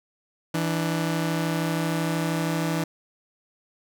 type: tone pair together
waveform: sawtooth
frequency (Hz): 164.4 / 295.9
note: E3 / D4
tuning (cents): -4 / +13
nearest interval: minor seventh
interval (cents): 1017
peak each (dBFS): -21 / -25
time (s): 0.54-2.84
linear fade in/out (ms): 5
effects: none